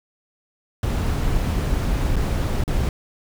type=noise with dropouts; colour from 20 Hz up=brown; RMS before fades=-21 dBFS; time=0.83-2.89 s; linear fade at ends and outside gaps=1 ms; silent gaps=2.158-2.165 / 2.638-2.678 s; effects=none